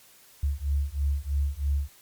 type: beating tone pair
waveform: sine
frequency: 69.3 / 72.4 Hz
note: C#2 / D2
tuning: 0 / -24 cents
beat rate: 3.1 Hz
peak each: -27 dBFS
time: 0.43-1.89 s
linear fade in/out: 5 ms
effects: white hiss -55 dBFS RMS until 2.01 s + MP3 96 kbps